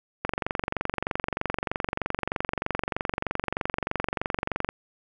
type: click train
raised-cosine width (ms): 0.5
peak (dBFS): -11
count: 104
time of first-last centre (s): 0.25-4.69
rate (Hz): 23.2
effects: none